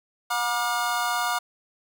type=tone cluster; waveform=square; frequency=722 / 958 / 1191 / 1423 Hz; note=F#5 / A#5 / D6 / F6; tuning=-43 / +47 / +24 / +32 cents; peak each=-30 dBFS; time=0.3-1.39 s; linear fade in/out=10 ms; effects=none